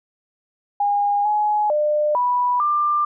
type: tone with pitch steps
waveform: sine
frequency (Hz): 815 / 841 / 600 / 983 / 1190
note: G#5 / G#5 / D5 / B5 / D6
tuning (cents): -33 / +22 / +37 / -8 / +22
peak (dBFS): -16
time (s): 0.8-3.05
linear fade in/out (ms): 5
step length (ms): 450
effects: none